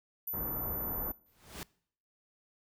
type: tone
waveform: sine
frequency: 13990 Hz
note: A9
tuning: 11 cents flat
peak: -34 dBFS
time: 0.27-1.12 s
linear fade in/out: 5 ms
type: low-pass noise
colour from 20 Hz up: pink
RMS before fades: -41 dBFS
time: 0.33-1.12 s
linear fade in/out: 10 ms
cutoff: 1300 Hz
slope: 24 dB/octave
type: noise with exponential growth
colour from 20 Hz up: pink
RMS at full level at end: -39 dBFS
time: 1.26-1.63 s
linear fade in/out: 1 ms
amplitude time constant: 80 ms
effects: noise-tail reverb RT60 0.6 s tail -23 dB re dry